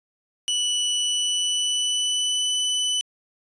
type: tone with pitch glide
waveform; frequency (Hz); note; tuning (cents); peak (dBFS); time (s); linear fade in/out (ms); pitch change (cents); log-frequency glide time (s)
sawtooth; 2960 to 2993; F#7 to F#7; 0 to +19; -18; 0.48-3.01; 0; +19; 0.92-2.52
effects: resampled to 22050 Hz